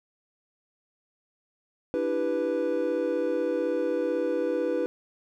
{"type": "chord", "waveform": "triangle", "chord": "E minor seventh", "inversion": "third", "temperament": "equal", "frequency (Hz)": [293.7, 329.6, 392, 493.9], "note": ["D4", "E4", "G4", "B4"], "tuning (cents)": [0, 0, 0, 0], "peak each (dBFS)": [-31, -29, -31, -25], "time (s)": [1.94, 4.86], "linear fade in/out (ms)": 0, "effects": []}